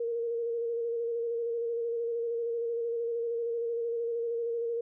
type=tone with vibrato; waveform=sine; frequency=466.2 Hz; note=A#4; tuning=in tune; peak=-29 dBFS; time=0-4.81 s; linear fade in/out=5 ms; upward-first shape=square; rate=13 Hz; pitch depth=21 cents each way; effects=none